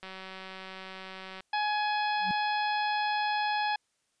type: click train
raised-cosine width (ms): 0.3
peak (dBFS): -27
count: 261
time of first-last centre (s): 0.03-1.406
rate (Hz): 189
type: harmonic tone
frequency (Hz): 840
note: G#5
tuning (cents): +19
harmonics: 1 / 2 / 3 / 4 / 5 / 6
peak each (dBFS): -28 / -34 / -38 / -40 / -42 / -44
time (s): 1.53-3.76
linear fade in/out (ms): 5
type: tone with exponential growth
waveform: sine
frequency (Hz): 188.6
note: F#3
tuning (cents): +33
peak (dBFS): -30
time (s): 2.17-2.31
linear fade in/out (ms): 0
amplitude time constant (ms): 30
effects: white hiss -75 dBFS RMS until 4.2 s + resampled to 22050 Hz